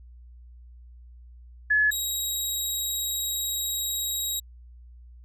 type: tone pair in turn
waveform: sine / 10% pulse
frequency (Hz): 1707 / 3819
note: G#6 / A#7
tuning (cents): +47 / +41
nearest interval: octave + major second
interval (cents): 1394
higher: second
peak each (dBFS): -18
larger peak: neither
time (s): 1.7-1.91 / 1.91-4.4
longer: second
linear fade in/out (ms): 10
effects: added 60 Hz sine -45 dBFS peak until 5.24 s + resampled to 32000 Hz